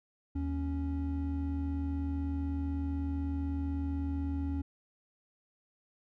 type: tone pair together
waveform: triangle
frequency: 78 / 278 Hz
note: D#2 / C#4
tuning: +5 / +5 cents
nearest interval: octave + minor seventh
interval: 2200 cents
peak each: -31 / -33 dBFS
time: 0.35-4.62 s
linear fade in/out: 10 ms
effects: none